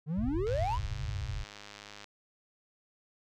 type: exponential sweep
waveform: triangle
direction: up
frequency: 142.3 to 1089 Hz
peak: -28 dBFS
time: 0.06-0.79 s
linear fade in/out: 50 ms
type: low-pass noise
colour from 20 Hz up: white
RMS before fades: -35 dBFS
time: 0.17-1.44 s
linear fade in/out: 5 ms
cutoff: 130 Hz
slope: 96 dB/octave
type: click train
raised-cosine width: 0.2 ms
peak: -29 dBFS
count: 163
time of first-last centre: 0.47-2.043 s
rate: 103 Hz
effects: none